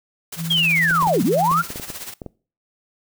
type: noise with tremolo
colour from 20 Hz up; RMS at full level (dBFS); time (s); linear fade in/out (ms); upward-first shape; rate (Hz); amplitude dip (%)
white; -31; 0.32-2.14; 5; sine; 16; 65
type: tone with pitch glide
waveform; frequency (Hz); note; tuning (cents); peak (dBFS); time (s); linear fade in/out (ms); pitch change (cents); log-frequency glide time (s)
sine; 164.81 to 166.05; E3 to E3; 0 to +13; -24; 0.36-1.64; 50; +13; 0.5-1.39
type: linear two-way sweep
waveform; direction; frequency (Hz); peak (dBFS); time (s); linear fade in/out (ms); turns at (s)
sine; down then up; 3322 to 150 to 1435; -15; 0.5-1.62; 10; 1.23
type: clicks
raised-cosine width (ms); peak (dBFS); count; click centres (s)
2; -19; 10; 0.91 / 1.025 / 1.072 / 1.514 / 1.704 / 1.759 / 1.798 / 1.902 / 2.218 / 2.263
effects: noise-tail reverb RT60 0.4 s tail -22 dB re dry